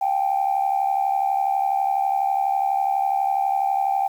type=tone with amplitude modulation; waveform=sine; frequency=784 Hz; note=G5; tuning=in tune; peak=-14 dBFS; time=0.01-4.08 s; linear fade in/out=10 ms; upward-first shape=sine; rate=72.1 Hz; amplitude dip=80%; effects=tanh soft clip ceiling -12 dBFS + 8-bit